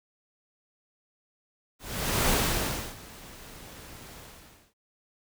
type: noise with ADSR envelope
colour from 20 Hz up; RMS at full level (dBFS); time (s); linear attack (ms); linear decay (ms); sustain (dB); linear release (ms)
pink; -24; 1.79-4.74; 500; 660; -22; 570
effects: none